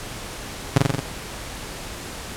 sawtooth tone with echo, 137.2 Hz, C#3, 17 cents flat, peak -6 dBFS, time 0.76-0.78 s, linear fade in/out 5 ms, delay 44 ms, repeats 5, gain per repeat -2 dB, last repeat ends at 1 s, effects pink hiss -34 dBFS RMS until 2.36 s + low-pass 11000 Hz 12 dB/octave

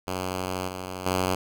5% pulse tone with level steps, 92.5 Hz, F#2, in tune, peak -17 / -22 / -12 dBFS, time 0.07-1.35 s, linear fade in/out 5 ms, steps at 0.68 / 1.06 s, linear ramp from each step 2 ms, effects none

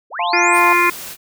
sine linear sweep, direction up, 310.6 to 9700 Hz, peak -24 dBFS, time 0.1-0.61 s, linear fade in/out 50 ms
sine chord, F major, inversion none, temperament equal, 698.5 / 880 / 1046.5 Hz, F5 / A5 / C6, 0 / 0 / 0 cents, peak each -21 dBFS, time 0.19-0.73 s, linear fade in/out 2 ms
harmonic tone, 349.2 Hz, F4, in tune, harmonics 1 / 3 / 4 / 5 / 6 / 7, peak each -20 / -15 / -22 / -22 / -19 / -17 dBFS, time 0.33-0.9 s, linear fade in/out 5 ms
white noise, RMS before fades -31 dBFS, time 0.52-1.17 s, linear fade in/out 50 ms
effects none

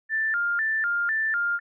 sine tone with vibrato, 1576 Hz, G6, 9 cents sharp, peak -22 dBFS, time 0.09-1.6 s, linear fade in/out 50 ms, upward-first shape square, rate 2 Hz, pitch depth 200 cents each way, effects none

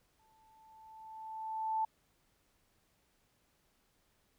sine tone with exponential growth, 880 Hz, A5, in tune, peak -29 dBFS, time 0.19-1.85 s, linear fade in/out 5 ms, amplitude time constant 360 ms, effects pink hiss -74 dBFS RMS until 4.38 s

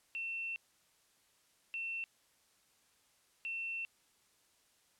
sine tone bursts at uneven times, 2700 Hz, E7, 41 cents sharp, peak -37 dBFS, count 3, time 0.15-0.56 / 1.74-2.04 / 3.45-3.85 s, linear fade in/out 0 ms, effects white hiss -71 dBFS RMS until 4.99 s + low-pass 11000 Hz 12 dB/octave

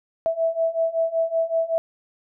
sine beating tone pair, 654 / 659.3 Hz, E5 / E5, -14 / 0 cents, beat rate 5.3 Hz, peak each -24 / -22 dBFS, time 0.26-1.78 s, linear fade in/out 0 ms, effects none

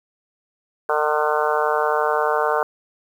harmonic tone with a mistuned harmonic, 151.4 Hz, D#3, 47 cents flat, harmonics 3 / 4 / 5 / 6 / 7 / 8 / 9 / 10, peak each -23 / -24 / -25 / -26 / -26 / -27 / -28 / -28 dBFS, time 0.89-2.63 s, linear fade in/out 2 ms, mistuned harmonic 10, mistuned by -27 cents, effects 8-bit

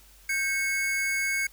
square tone pair together, 1578 / 2198 Hz, G6 / C#7, +11 / -15 cents, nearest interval tritone, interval 574 cents, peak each -32 / -27 dBFS, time 0.29-1.47 s, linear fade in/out 5 ms, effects added 50 Hz sine -55 dBFS peak until 1.52 s + white hiss -56 dBFS RMS until 1.52 s

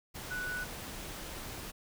sine tone in noise, 1480 Hz, F#6, in tune, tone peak -35 dBFS, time 0.3-0.65 s, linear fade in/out 20 ms, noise pink, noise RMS -43 dBFS, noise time 0.14-1.72 s, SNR +5 dB, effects none

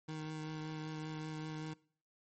25% pulse tone with vibrato, 155.8 Hz, D#3, 3 cents sharp, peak -37 dBFS, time 0.08-1.74 s, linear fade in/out 10 ms, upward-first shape triangle, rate 5.2 Hz, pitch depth 15 cents each way, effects noise-tail reverb RT60 0.5 s tail -22 dB re dry + MP3 32 kbps

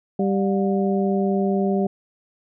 harmonic tone with a mistuned harmonic, 196 Hz, G3, in tune, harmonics 1 / 2 / 3 / 4, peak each -20 / -23 / -29 / -29 dBFS, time 0.19-1.87 s, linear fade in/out 5 ms, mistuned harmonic 4, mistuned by -150 cents, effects none

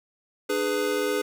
square chord, G# diminished, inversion second, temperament just, 299 / 415.3 / 498.4 Hz, D4 / G#4 / B4, +31 / 0 / +16 cents, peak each -32 / -27 / -29 dBFS, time 0.49-1.22 s, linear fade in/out 10 ms, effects none

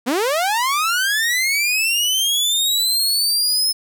sawtooth linear sweep, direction up, 222.9 to 5220 Hz, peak -13 dBFS, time 0.06-3.73 s, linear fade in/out 20 ms, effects none

